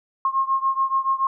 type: beating tone pair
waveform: sine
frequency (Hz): 1071 / 1078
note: C6 / C#6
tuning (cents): +40 / -49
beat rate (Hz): 7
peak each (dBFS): -21 / -23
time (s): 0.25-1.27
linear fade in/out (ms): 2
effects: none